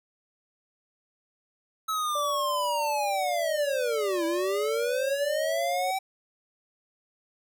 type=linear two-way sweep; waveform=square; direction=down then up; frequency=1300 to 325.2 to 774 Hz; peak=-27 dBFS; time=1.88-5.99 s; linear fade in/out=10 ms; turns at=4.25 s
type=tone with pitch glide; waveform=sine; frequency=586 to 549.9 Hz; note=D5 to C#5; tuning=-4 to -14 cents; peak=-30 dBFS; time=2.15-5.91 s; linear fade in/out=5 ms; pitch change=-110 cents; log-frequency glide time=4.33-5.75 s
effects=none